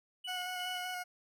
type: tone with tremolo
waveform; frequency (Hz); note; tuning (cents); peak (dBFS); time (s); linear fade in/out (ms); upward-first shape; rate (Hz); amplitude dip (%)
triangle; 2960; F#7; 0; -38; 0.24-0.95; 10; square; 2.8; 45
type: tone with vibrato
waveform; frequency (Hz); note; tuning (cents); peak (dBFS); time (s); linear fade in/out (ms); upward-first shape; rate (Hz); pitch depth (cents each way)
20% pulse; 728; F#5; -28; -33; 0.27-1.04; 20; square; 5.2; 13
effects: none